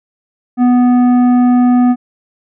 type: tone with tanh clipping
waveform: triangle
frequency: 246.9 Hz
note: B3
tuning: in tune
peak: -8 dBFS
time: 0.57-1.96 s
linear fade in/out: 50 ms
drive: 14 dB
effects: none